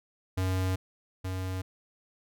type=tone pair in turn; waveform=square; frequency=93.3 / 93.3 Hz; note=F#2 / F#2; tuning=+15 / +15 cents; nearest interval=unison; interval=0 cents; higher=neither; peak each=-27 / -32 dBFS; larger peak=first; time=0.37-0.76 / 1.24-1.62 s; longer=first; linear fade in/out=10 ms; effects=none